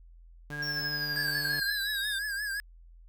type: tone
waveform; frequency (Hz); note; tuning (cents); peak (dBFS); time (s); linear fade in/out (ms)
sawtooth; 146.83; D3; 0; -35; 0.5-1.6; 2
type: tone with tremolo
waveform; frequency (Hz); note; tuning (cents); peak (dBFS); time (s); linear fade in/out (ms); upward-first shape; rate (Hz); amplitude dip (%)
sine; 1630; G#6; -33; -30; 0.51-1.76; 50; sine; 12; 65
type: exponential sweep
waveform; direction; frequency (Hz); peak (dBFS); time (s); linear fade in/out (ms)
square; down; 5540 to 3586; -34; 0.62-2.19; 10
type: tone with vibrato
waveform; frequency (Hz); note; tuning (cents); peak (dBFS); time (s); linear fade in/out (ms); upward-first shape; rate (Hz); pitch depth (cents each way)
square; 1645; G#6; -17; -32; 1.16-2.6; 0; triangle; 5.7; 94
effects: added 42 Hz sine -50 dBFS peak until 3.08 s